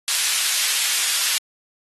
pink high-pass noise, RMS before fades -21 dBFS, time 0.08-1.38 s, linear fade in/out 0 ms, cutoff 2600 Hz, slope 12 dB/octave, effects AAC 32 kbps

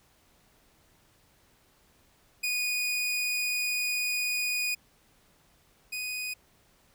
sawtooth tone pair in turn, 2469 / 2489 Hz, D#7 / D#7, -14 / 0 cents, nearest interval unison, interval 14 cents, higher second, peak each -24 / -29 dBFS, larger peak first, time 2.43-4.75 / 5.92-6.34 s, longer first, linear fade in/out 10 ms, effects pink hiss -64 dBFS RMS until 6.94 s

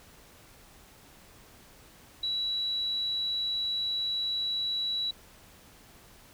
sine tone, 3920 Hz, B7, 14 cents flat, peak -28 dBFS, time 2.23-5.11 s, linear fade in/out 5 ms, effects pink hiss -55 dBFS RMS until 6.33 s

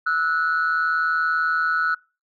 sine tone pair together, 1311 / 1471.5 Hz, E6 / F#6, -10 / -10 cents, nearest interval major second, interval 200 cents, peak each -21 / -19 dBFS, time 0.06-1.95 s, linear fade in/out 10 ms, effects noise-tail reverb RT60 0.3 s tail -23 dB re dry + tanh soft clip ceiling -14 dBFS

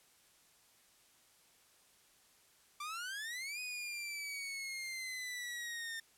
sawtooth exponential two-way sweep, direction up then down, 1159 to 2500 to 1810 Hz, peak -37 dBFS, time 2.8-6 s, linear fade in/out 5 ms, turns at 3.6 s, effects white hiss -67 dBFS RMS until 6.17 s + low-pass 12000 Hz 12 dB/octave

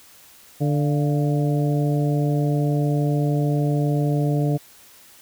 harmonic tone with a mistuned harmonic, 146.83 Hz, D3, in tune, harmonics 1 / 2 / 3 / 4 / 5, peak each -19 / -25 / -29 / -31 / -33 dBFS, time 0.6-4.58 s, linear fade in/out 20 ms, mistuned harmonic 5, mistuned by -73 cents, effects white hiss -49 dBFS RMS until 5.21 s

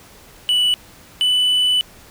triangle tone pair in turn, 2960 / 2987 Hz, F#7 / F#7, 0 / +16 cents, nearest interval unison, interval 16 cents, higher second, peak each -12 dBFS, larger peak neither, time 0.49-0.74 / 1.21-1.81 s, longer second, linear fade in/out 0 ms, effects pink hiss -45 dBFS RMS until 2.1 s

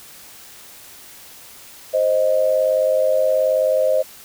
sine tone pair together, 525 / 623.8 Hz, C5 / D#5, +6 / +4 cents, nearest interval minor third, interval 298 cents, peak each -17 dBFS, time 1.93-4.03 s, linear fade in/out 20 ms, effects white hiss -42 dBFS RMS until 4.24 s

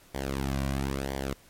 sawtooth tone with flanger, 67.9 Hz, C#2, 35 cents flat, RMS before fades -31 dBFS, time 0.14-1.34 s, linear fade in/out 10 ms, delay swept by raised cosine 0.75 to 2.35 ms, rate 1 Hz, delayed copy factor -0.75, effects pink hiss -57 dBFS RMS until 1.49 s + MP3 64 kbps

